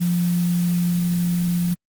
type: tone in noise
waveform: sine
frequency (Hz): 174.61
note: F3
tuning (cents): 0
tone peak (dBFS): -17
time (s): 0-1.75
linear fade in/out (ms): 20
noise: white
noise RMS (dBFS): -35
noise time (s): 0-1.75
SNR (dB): +15
effects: Opus 24 kbps